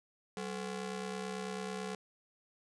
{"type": "ring-modulated tone", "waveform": "sawtooth", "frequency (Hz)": 311.1, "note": "D#4", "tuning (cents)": 0, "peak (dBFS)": -31, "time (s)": [0.37, 1.95], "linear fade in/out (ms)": 2, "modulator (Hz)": 121, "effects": ["resampled to 22050 Hz", "11-bit"]}